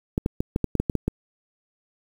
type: clicks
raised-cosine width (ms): 3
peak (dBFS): -9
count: 10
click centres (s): 0.179 / 0.261 / 0.405 / 0.561 / 0.643 / 0.753 / 0.8 / 0.898 / 0.953 / 1.08
effects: 7-bit